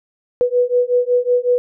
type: beating tone pair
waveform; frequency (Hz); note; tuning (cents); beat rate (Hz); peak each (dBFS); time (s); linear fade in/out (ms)
sine; 489.1 / 494.5; B4 / B4; -17 / +2; 5.4; -16 / -16; 0.41-1.58; 0
effects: none